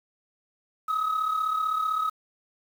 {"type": "tone pair together", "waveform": "sine", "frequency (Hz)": [1244.5, 1280.2], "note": ["D#6", "D#6"], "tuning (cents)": [0, 49], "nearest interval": "unison", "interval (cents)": 49, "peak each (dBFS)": [-28, -23], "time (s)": [0.88, 2.1], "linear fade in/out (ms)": 10, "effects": ["tanh soft clip ceiling -21 dBFS", "8-bit"]}